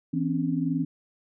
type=tone cluster; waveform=sine; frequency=163.6 / 257.2 / 279.3 Hz; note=E3 / C4 / C#4; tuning=-13 / -30 / +13 cents; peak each=-28 dBFS; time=0.13-0.85 s; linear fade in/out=10 ms; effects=none